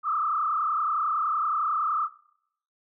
sine tone with frequency modulation, 1244.5 Hz, D#6, in tune, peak -23 dBFS, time 0.03-2.09 s, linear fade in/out 50 ms, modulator 30.8 Hz, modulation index 2.5, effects noise-tail reverb RT60 0.7 s tail -21 dB re dry

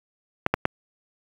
clicks, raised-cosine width 0.5 ms, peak -4 dBFS, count 3, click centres 0.464 / 0.54 / 0.654 s, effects high-pass 60 Hz 12 dB/octave + 7-bit

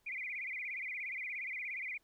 sine tone with vibrato, 2217 Hz, C#7, in tune, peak -38 dBFS, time 0.06-1.98 s, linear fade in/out 10 ms, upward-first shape sine, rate 17 Hz, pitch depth 180 cents each way, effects pink hiss -75 dBFS RMS until 2.03 s

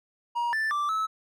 triangle tone with pitch steps, 950 / 1765 / 1172 / 1300 Hz, A#5 / A6 / D6 / E6, +33 / +5 / -4 / -24 cents, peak -23 dBFS, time 0.35-1.07 s, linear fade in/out 20 ms, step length 180 ms, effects none

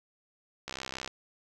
click train, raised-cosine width 0.2 ms, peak -19 dBFS, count 27, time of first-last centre 0.68-1.076 s, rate 65.6 Hz, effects none

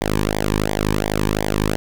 sawtooth tone with flanger, 51.91 Hz, G#1, in tune, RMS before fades -20 dBFS, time 0.01-1.76 s, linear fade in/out 0 ms, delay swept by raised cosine 0.72 to 1.5 ms, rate 2.8 Hz, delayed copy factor -1, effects none

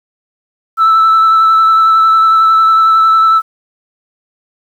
sine tone with vibrato, 1318.5 Hz, E6, in tune, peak -3 dBFS, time 0.77-3.42 s, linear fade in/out 50 ms, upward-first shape sine, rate 11 Hz, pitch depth 14 cents each way, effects tanh soft clip ceiling -3 dBFS + 7-bit

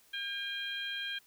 harmonic tone, 804 Hz, G5, 44 cents sharp, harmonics 2 / 3 / 4 / 5, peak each -39 / -44 / -38 / -49 dBFS, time 0.13-1.19 s, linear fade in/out 10 ms, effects white hiss -64 dBFS RMS until 1.26 s

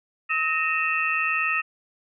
sine tone cluster, 1280 / 1851 / 2532 / 2693 Hz, D#6 / A#6 / D#7 / E7, +49 / -13 / +30 / +36 cents, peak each -27 dBFS, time 0.29-1.62 s, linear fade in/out 20 ms, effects none

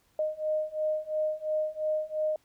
sine beating tone pair, 616 / 618.9 Hz, D#5 / D#5, -17 / -9 cents, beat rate 2.9 Hz, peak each -31 / -30 dBFS, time 0.19-2.36 s, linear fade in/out 2 ms, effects pink hiss -68 dBFS RMS until 2.44 s

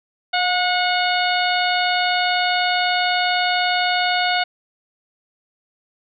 harmonic tone with a mistuned harmonic, 728 Hz, F#5, 28 cents flat, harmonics 1 / 2 / 3 / 4 / 5 / 6, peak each -20 / -23 / -25 / -26 / -27 / -28 dBFS, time 0.33-4.44 s, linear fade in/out 10 ms, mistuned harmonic 1, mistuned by -22 cents, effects none

